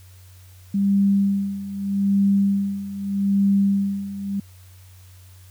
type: tone with tremolo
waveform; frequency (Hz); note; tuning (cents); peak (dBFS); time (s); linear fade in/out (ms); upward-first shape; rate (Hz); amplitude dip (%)
sine; 198.3; G3; +20; -14; 0.74-4.4; 5; sine; 0.81; 80
effects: added 92 Hz sine -44 dBFS peak until 5.5 s + white hiss -54 dBFS RMS until 5.5 s